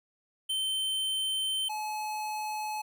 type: tone pair in turn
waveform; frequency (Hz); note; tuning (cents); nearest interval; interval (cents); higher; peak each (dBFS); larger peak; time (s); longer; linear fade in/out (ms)
square; 3096 / 854.6; G7 / G#5; -22 / +49; octave + minor seventh; 2229; first; -29 / -33; first; 0.49-1.69 / 1.69-2.82; first; 10
effects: none